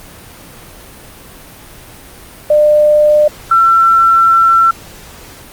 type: tone pair in turn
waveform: sine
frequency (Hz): 600 / 1347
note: D5 / E6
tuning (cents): +37 / +37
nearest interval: octave + major second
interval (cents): 1400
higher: second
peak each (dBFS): -5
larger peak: neither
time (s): 2.5-3.28 / 3.51-4.71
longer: second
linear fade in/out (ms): 5
effects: pink hiss -35 dBFS RMS until 5.52 s + Opus 32 kbps